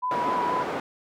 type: tone with vibrato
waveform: sine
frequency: 987.8 Hz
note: B5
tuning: in tune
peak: -24 dBFS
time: 0.02-0.64 s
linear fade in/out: 20 ms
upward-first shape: sine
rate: 4.2 Hz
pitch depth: 30 cents each way
type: band-pass noise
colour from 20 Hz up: white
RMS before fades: -30 dBFS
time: 0.11-0.8 s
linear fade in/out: 2 ms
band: 210 to 900 Hz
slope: 12 dB/octave
effects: none

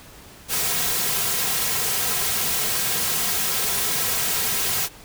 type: noise with comb filter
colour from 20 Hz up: white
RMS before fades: -23 dBFS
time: 0.48-4.89 s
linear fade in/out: 50 ms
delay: 3.4 ms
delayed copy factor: -0.55
effects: pink hiss -45 dBFS RMS until 5.04 s

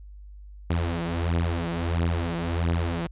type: beating tone pair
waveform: sawtooth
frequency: 83.8 / 85.3 Hz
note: E2 / F2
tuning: +29 / -40 cents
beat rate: 1.5 Hz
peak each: -23 / -23 dBFS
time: 0.7-3.07 s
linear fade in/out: 5 ms
effects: added 50 Hz sine -41 dBFS peak until 3.11 s + resampled to 8000 Hz

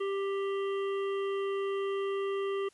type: harmonic tone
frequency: 393.8 Hz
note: G4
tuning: 8 cents sharp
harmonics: 1 / 3 / 5 / 7 / 8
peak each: -30 / -40 / -47 / -49 / -50 dBFS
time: 0-2.69 s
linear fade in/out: 10 ms
effects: white hiss -65 dBFS RMS until 2.73 s + resampled to 24000 Hz

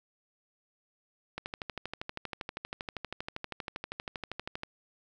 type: click train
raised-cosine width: 0.3 ms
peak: -20 dBFS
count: 42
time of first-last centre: 1.38-4.634 s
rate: 12.6 Hz
effects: none

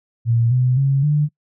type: tone with pitch steps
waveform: sine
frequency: 116.54 / 126.36 / 137 / 148.54 Hz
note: A#2 / B2 / C#3 / D3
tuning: 0 / +40 / -20 / +20 cents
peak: -13 dBFS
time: 0.25-1.29 s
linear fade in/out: 50 ms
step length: 260 ms
effects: noise-tail reverb RT60 0.1 s tail -24 dB re dry

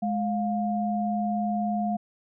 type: tone pair together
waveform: sine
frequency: 210 / 706.4 Hz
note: G#3 / F5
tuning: +19 / +20 cents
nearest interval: octave + major sixth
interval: 2101 cents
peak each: -26 / -28 dBFS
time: 0.02-1.97 s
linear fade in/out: 10 ms
effects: none

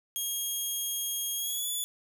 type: tone with pitch glide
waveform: 5% pulse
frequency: 3260 to 3446 Hz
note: G#7 to A7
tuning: -33 to -37 cents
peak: -23 dBFS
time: 0.16-1.84 s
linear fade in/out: 0 ms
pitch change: +96 cents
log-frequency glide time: 1.36-1.69 s
effects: 9-bit

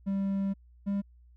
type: tone pair in turn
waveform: triangle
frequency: 196 / 199.54 Hz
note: G3 / G3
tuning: 0 / +31 cents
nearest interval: unison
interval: 31 cents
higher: second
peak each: -25 dBFS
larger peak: neither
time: 0.06-0.54 / 0.86-1.02 s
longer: first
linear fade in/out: 20 ms
effects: added 60 Hz sine -54 dBFS peak until 1.36 s

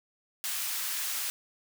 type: high-pass noise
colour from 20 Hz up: white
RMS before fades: -33 dBFS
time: 0.44-1.3 s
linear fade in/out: 0 ms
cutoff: 1200 Hz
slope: 12 dB/octave
effects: none

